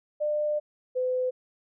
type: tone pair in turn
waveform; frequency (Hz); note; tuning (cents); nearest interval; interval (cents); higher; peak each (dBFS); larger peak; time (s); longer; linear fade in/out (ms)
sine; 599 / 507.3; D5 / B4; +34 / +46; minor third; 288; first; -24; neither; 0.2-0.6 / 0.95-1.31; first; 20
effects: none